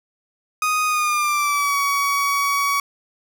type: tone with pitch glide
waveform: 30% pulse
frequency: 1244.5 to 1128.1 Hz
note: D#6 to C#6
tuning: 0 to +30 cents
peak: -15 dBFS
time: 0.62-2.8 s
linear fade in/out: 2 ms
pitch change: -170 cents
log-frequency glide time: 0.86-1.77 s
effects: none